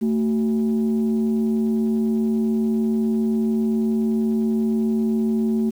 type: tone pair together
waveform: sine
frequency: 223.2 / 375.4 Hz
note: A3 / F#4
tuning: +25 / +25 cents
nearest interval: major sixth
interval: 900 cents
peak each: -17 / -25 dBFS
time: 0.01-5.71 s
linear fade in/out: 20 ms
effects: tanh soft clip ceiling -13 dBFS + 8-bit